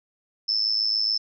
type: tone with amplitude modulation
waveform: sine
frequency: 5274 Hz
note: E8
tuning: in tune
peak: -17 dBFS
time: 0.48-1.18 s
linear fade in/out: 10 ms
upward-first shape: sine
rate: 107 Hz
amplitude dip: 85%
effects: none